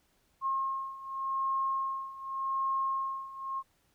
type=beating tone pair; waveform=sine; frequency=1074 / 1074.86 Hz; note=C6 / C6; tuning=+45 / +46 cents; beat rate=0.86 Hz; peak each=-35 / -32 dBFS; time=0.41-3.63 s; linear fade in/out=50 ms; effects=pink hiss -71 dBFS RMS until 3.94 s